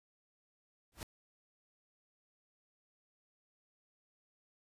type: noise with exponential growth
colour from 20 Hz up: pink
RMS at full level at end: -39 dBFS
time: 0.92-1.03 s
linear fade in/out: 1 ms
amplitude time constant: 23 ms
effects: resampled to 32000 Hz